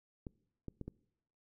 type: clicks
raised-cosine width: 3 ms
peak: -30 dBFS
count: 4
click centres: 0.268 / 0.683 / 0.813 / 0.88 s
effects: noise-tail reverb RT60 0.8 s tail -23 dB re dry